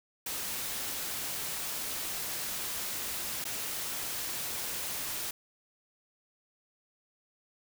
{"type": "noise with dropouts", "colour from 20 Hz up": "white", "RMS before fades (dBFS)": -36, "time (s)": [0.26, 5.31], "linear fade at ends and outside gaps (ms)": 5, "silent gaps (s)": [3.442, 3.451], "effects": []}